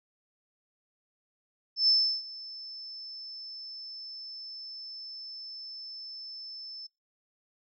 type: tone with ADSR envelope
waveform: sine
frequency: 5274 Hz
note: E8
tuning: in tune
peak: -19 dBFS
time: 1.76-6.87 s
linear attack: 120 ms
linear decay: 340 ms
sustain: -21 dB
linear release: 9 ms
effects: noise-tail reverb RT60 0.3 s tail -26 dB re dry